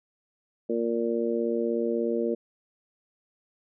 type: harmonic tone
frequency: 116.54 Hz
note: A#2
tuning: in tune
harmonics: 2 / 3 / 4 / 5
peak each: -30 / -29 / -28 / -34 dBFS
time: 0.69-2.35 s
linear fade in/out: 10 ms
effects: none